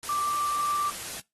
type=tone in noise; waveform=sine; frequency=1174.7 Hz; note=D6; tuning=in tune; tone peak=-25 dBFS; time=0.09-0.9 s; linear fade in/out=2 ms; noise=white; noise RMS=-37 dBFS; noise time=0.03-1.2 s; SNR=+9 dB; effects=noise-tail reverb RT60 0.2 s tail -21 dB re dry + AAC 32 kbps